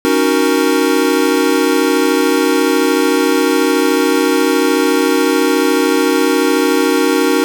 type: chord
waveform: square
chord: D# minor seventh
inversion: third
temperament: equal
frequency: 277.2 / 311.1 / 370 / 466.2 Hz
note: C#4 / D#4 / F#4 / A#4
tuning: 0 / 0 / 0 / 0 cents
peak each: -17 dBFS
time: 0.05-7.44 s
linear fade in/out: 0 ms
effects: none